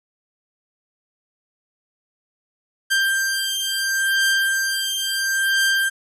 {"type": "beating tone pair", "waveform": "sawtooth", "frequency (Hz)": [1580, 1580.73], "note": ["G6", "G6"], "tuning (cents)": [13, 14], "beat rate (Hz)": 0.73, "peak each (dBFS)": -18, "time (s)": [2.9, 5.9], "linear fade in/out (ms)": 20, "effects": ["resampled to 32000 Hz", "9-bit"]}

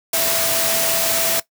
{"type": "tone in noise", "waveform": "sine", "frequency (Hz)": 662, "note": "E5", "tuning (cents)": 7, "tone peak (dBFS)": -24, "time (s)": [0.13, 1.4], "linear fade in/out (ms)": 5, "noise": "white", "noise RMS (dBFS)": -19, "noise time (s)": [0.13, 1.4], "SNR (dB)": -8, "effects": ["noise-tail reverb RT60 0.1 s tail -17 dB re dry", "high-pass 100 Hz 12 dB/octave"]}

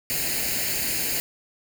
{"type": "noise with comb filter", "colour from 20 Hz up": "white", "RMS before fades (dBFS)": -26, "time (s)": [0.1, 1.2], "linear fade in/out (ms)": 0, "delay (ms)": 0.43, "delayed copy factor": 0.7, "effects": []}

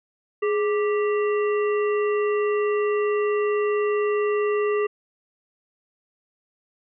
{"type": "harmonic tone with a mistuned harmonic", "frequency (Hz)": 392, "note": "G4", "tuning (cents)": 0, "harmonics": [1, 3, 5, 7], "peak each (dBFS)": [-20, -30, -34, -37], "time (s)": [0.42, 4.87], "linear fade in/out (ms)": 10, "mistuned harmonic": 1, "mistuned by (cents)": 110, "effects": []}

